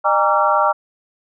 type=tone cluster; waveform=sine; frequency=606 / 807 / 928 / 1152 / 1364 Hz; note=D#5 / G#5 / A#5 / D6 / F6; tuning=-46 / -50 / -8 / -34 / -41 cents; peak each=-19 dBFS; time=0.04-0.73 s; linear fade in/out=20 ms; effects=none